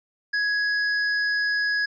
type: tone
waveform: square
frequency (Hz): 1670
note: G#6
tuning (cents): +9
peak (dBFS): -22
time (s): 0.33-1.86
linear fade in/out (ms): 10
effects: resampled to 16000 Hz